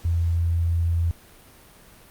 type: tone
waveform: sine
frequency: 84.4 Hz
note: E2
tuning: 41 cents sharp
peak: -19 dBFS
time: 0.05-1.11 s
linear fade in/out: 0 ms
effects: pink hiss -50 dBFS RMS until 2.1 s + Opus 48 kbps